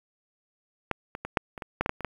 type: clicks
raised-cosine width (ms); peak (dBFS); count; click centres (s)
0.5; -11 / -20 / -18 / -6 / -23 / -20 / -9 / -12 / -11 / -23 / -14; 11; 0.913 / 1.151 / 1.25 / 1.372 / 1.578 / 1.622 / 1.81 / 1.861 / 1.894 / 2.007 / 2.047
effects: 8-bit